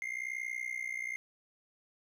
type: tone with amplitude modulation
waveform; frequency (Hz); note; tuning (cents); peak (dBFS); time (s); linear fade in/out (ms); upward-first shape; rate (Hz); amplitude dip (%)
triangle; 2110; C7; +14; -30; 0.02-1.16; 0; sine; 61; 90
effects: none